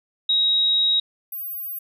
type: tone pair in turn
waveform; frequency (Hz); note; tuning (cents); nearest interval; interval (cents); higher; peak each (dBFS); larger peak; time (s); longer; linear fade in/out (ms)
sine; 3804 / 14408; A#7 / A9; +34 / +40; octave + major seventh; 2306; second; -16 / -28; first; 0.29-1 / 1.32-1.79; first; 5
effects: none